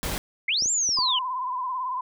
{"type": "noise", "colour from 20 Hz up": "pink", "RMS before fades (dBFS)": -29, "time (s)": [0.03, 0.18], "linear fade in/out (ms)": 0}
{"type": "linear two-way sweep", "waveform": "sine", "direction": "up then down", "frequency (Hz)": [1975.5, 7459, 2854], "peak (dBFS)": -21, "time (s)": [0.48, 1.19], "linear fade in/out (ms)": 5, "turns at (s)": 0.71}
{"type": "clicks", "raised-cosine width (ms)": 2, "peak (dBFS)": -27, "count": 4, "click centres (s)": [0.623, 0.659, 0.891, 0.988]}
{"type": "tone with vibrato", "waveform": "sine", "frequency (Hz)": 1015, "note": "B5", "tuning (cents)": 47, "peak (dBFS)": -26, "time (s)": [0.97, 2.01], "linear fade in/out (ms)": 5, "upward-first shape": "sine", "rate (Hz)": 18, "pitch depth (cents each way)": 63}
{"effects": []}